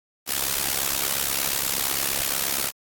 white noise with amplitude modulation, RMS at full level -21 dBFS, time 0.26-2.72 s, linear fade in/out 50 ms, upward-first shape sine, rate 68.5 Hz, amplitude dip 90%, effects AAC 64 kbps

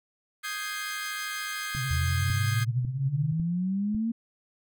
sawtooth chord, Ab major seventh, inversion second, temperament equal, 1244.5 / 1568 / 1661.2 / 2093 Hz, Eb6 / G6 / Ab6 / C7, 0 / 0 / 0 / 0 cents, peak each -34 dBFS, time 0.43-2.65 s, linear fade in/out 20 ms
click train, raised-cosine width 5 ms, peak -24 dBFS, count 5, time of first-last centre 1.75-3.948 s, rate 1.82 Hz
sine tone with vibrato, 130 Hz, C3, 11 cents flat, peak -29 dBFS, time 1.76-3.33 s, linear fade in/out 10 ms, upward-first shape sine, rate 12 Hz, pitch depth 99 cents each way
sine exponential sweep, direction up, 79 to 233.1 Hz, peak -25 dBFS, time 1.9-4.12 s, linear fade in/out 10 ms
effects none

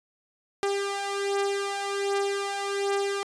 sawtooth beating tone pair, 397.7 / 399 Hz, G4 / G4, +25 / +31 cents, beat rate 1.3 Hz, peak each -27 / -24 dBFS, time 0.63-3.23 s, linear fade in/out 0 ms, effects resampled to 22050 Hz

